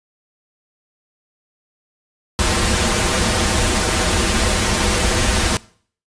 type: noise with comb filter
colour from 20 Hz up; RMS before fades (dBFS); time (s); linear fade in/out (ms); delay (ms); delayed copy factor
pink; -17; 2.39-5.57; 0; 7.1; -0.9
effects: noise-tail reverb RT60 0.5 s tail -21 dB re dry + resampled to 22050 Hz